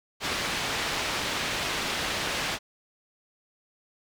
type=low-pass noise; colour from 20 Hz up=white; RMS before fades=-30 dBFS; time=0.2-2.59 s; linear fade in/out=50 ms; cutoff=3700 Hz; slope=12 dB/octave; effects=none